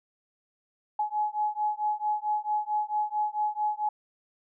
sine beating tone pair, 843 / 847.5 Hz, G#5 / G#5, +26 / +35 cents, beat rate 4.5 Hz, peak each -29 dBFS, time 0.99-3.89 s, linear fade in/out 5 ms, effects none

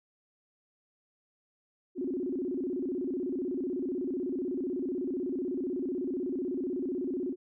sine tone with vibrato, 311.1 Hz, D#4, in tune, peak -30 dBFS, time 1.95-7.36 s, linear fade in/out 50 ms, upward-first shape square, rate 16 Hz, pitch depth 270 cents each way, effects none

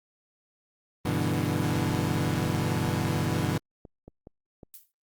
25% pulse chord, E minor seventh, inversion first, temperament equal, 98 / 123.47 / 146.83 / 164.81 Hz, G2 / B2 / D3 / E3, 0 / 0 / 0 / 0 cents, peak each -27 dBFS, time 1.05-3.58 s, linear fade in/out 5 ms
clicks, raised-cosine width 2 ms, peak -31 dBFS, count 4, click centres 3.852 / 4.08 / 4.271 / 4.632 s
violet noise with exponential decay, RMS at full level -41 dBFS, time 4.74-4.92 s, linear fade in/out 1 ms, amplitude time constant 38 ms
effects Opus 24 kbps

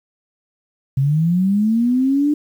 sine linear sweep, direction up, 130.81 to 300 Hz, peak -13 dBFS, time 0.97-2.34 s, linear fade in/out 5 ms, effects 8-bit

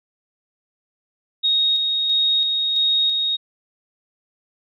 sine tone with tremolo, 3745 Hz, A#7, 7 cents sharp, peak -15 dBFS, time 1.43-3.37 s, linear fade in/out 20 ms, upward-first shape square, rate 1.5 Hz, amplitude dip 30%, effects none

